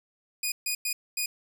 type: tone bursts at uneven times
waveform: 10% pulse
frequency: 2468 Hz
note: D#7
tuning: 15 cents flat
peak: -18 dBFS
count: 4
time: 0.43-0.52 / 0.66-0.75 / 0.85-0.93 / 1.17-1.26 s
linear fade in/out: 5 ms
effects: none